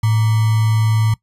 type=tone with sample-and-hold; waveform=sine; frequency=110 Hz; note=A2; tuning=in tune; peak=-12 dBFS; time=0.03-1.14 s; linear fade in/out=5 ms; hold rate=1050 Hz; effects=noise-tail reverb RT60 0.1 s tail -20 dB re dry + resampled to 32000 Hz